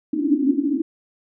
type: band-pass noise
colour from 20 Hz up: pink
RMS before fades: -20 dBFS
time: 0.13-0.82 s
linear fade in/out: 5 ms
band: 260 to 320 Hz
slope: 96 dB/octave
effects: none